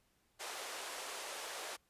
pink band-pass noise, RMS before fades -45 dBFS, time 0.39-1.77 s, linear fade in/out 20 ms, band 450 to 11000 Hz, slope 24 dB/octave, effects pink hiss -75 dBFS RMS until 1.89 s + resampled to 32000 Hz

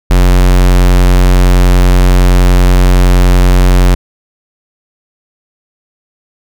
square tone, 45.32 Hz, F#1, 35 cents flat, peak -4 dBFS, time 0.1-3.95 s, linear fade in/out 10 ms, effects none

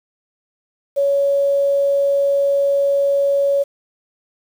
sine tone with quantisation, 560 Hz, C#5, 18 cents sharp, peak -13 dBFS, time 0.96-3.64 s, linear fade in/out 20 ms, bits 7, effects none

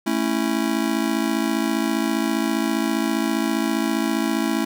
square chord, A major, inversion none, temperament just, 220 / 275 / 330 Hz, A3 / C#4 / E4, 0 / -14 / +2 cents, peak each -25 dBFS, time 0.06-4.65 s, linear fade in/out 10 ms, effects none

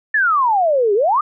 sine exponential two-way sweep, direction down then up, 1800 to 390 to 1269 Hz, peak -12 dBFS, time 0.14-1.21 s, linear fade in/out 5 ms, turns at 0.94 s, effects none

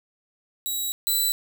10% pulse tone pair in turn, 3877 / 3986 Hz, B7 / B7, -33 / +15 cents, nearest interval unison, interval 48 cents, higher second, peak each -18 / -13 dBFS, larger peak second, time 0.66-0.92 / 1.07-1.32 s, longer first, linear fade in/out 0 ms, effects none

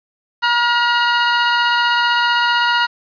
sawtooth tone pair together, 956 / 1426.2 Hz, A#5 / F6, +43 / +36 cents, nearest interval perfect fifth, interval 693 cents, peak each -12 dBFS, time 0.42-2.87 s, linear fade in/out 20 ms, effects resampled to 11025 Hz + 7-bit

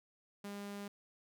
sawtooth tone, 202.2 Hz, G#3, 46 cents flat, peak -39 dBFS, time 0.44-0.88 s, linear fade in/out 5 ms, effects none

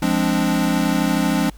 square chord, D half-diminished seventh, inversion first, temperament equal, 174.61 / 207.7 / 261.6 / 293.7 Hz, F3 / Ab3 / C4 / D4, 0 / 0 / 0 / 0 cents, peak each -23 dBFS, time 0.02-1.5 s, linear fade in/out 5 ms, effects added 50 Hz sine -38 dBFS peak until 1.57 s + pink hiss -52 dBFS RMS until 1.57 s

